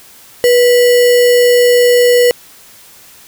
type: tone with sample-and-hold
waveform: sine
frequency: 487.4 Hz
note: B4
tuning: 23 cents flat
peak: -5 dBFS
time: 0.44-2.31 s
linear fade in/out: 0 ms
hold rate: 2450 Hz
effects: white hiss -40 dBFS RMS until 3.27 s